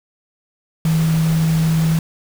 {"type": "tone in noise", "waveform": "sine", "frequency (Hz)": 161, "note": "E3", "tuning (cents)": -41, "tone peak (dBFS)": -13, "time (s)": [0.85, 1.99], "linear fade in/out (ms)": 2, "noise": "pink", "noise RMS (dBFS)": -29, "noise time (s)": [0.85, 1.99], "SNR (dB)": 13, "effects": []}